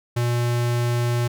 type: tone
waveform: square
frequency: 120 Hz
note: B2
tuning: 49 cents flat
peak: -20 dBFS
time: 0.16-1.28 s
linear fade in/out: 10 ms
effects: none